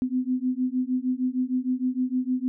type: beating tone pair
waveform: sine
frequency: 251.2 / 257.7 Hz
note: B3 / C4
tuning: +30 / -26 cents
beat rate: 6.5 Hz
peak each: -26 dBFS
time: 0.02-2.48 s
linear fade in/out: 0 ms
effects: none